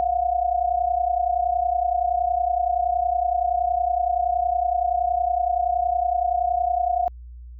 sine tone pair together, 697.3 / 728 Hz, F5 / F#5, -3 / -28 cents, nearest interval minor second, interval 75 cents, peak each -22 dBFS, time 0-7.08 s, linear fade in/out 0 ms, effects added 60 Hz sine -37 dBFS peak until 7.59 s

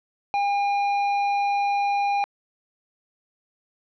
triangle tone with hard clipping, 807 Hz, G#5, 50 cents flat, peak -22 dBFS, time 0.34-2.24 s, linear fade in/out 0 ms, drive 13 dB, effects low-pass 4000 Hz 12 dB/octave

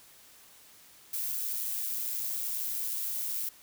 violet noise with amplitude modulation, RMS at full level -32 dBFS, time 1.13-3.49 s, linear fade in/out 5 ms, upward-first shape sine, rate 113 Hz, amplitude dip 35%, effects white hiss -56 dBFS RMS until 3.62 s

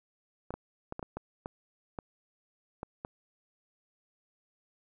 clicks, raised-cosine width 1 ms, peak -23 dBFS, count 10, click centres 0.506 / 0.54 / 0.924 / 0.994 / 1.028 / 1.17 / 1.459 / 1.988 / 2.831 / 3.049 s, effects none

